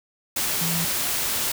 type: tone in noise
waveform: sine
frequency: 167.7 Hz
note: E3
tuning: 30 cents sharp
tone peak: -26 dBFS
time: 0.61-0.85 s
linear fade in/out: 5 ms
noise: white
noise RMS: -25 dBFS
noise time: 0.36-1.52 s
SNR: -4 dB
effects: none